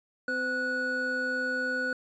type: tone cluster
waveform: triangle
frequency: 256.5 / 511 / 1470 Hz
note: C4 / C5 / F#6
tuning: -34 / -41 / -12 cents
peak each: -35 / -33 / -27 dBFS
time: 0.28-1.93 s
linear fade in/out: 2 ms
effects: resampled to 16000 Hz